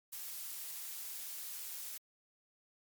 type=noise; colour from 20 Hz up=blue; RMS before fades=-44 dBFS; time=0.12-1.98 s; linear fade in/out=10 ms; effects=MP3 96 kbps